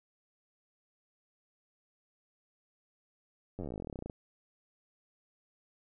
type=slowing click train; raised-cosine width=2 ms; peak=-27 dBFS; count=25; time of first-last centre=3.59-4.098 s; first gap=10 ms; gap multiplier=1.06; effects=none